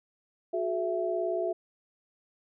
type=tone cluster; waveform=sine; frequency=364.6 / 422.8 / 665 Hz; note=F#4 / G#4 / E5; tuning=-25 / +31 / +15 cents; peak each=-31 / -35 / -30 dBFS; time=0.53-1.53 s; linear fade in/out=10 ms; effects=none